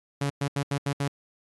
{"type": "tone bursts at uneven times", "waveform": "sawtooth", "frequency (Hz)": 141.3, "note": "C#3", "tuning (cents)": 34, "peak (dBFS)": -21, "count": 6, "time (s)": [[0.21, 0.3], [0.41, 0.48], [0.56, 0.63], [0.71, 0.78], [0.86, 0.93], [1, 1.08]], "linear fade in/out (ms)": 5, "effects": ["AAC 32 kbps"]}